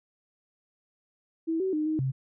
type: tone with pitch steps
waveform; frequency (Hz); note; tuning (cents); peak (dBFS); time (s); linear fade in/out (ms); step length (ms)
sine; 325.5 / 379.2 / 306 / 312.5 / 132.7; E4 / F#4 / D#4 / D#4 / C3; -22 / +43 / -29 / +8 / +25; -25; 1.47-2.12; 20; 130
effects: none